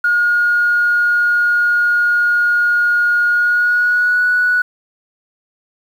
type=tone with pitch glide; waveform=sine; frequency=1433 to 1471.6 Hz; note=F6 to F#6; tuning=+44 to -10 cents; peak=-10 dBFS; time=0.04-4.62 s; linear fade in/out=5 ms; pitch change=+46 cents; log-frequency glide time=3.28-4.25 s; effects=tanh soft clip ceiling -6 dBFS + 7-bit